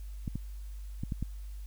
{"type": "clicks", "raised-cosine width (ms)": 5, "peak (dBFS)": -21, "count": 5, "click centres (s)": [0.278, 0.356, 1.035, 1.122, 1.226], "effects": ["added 50 Hz sine -39 dBFS peak until 1.66 s", "white hiss -62 dBFS RMS until 1.66 s"]}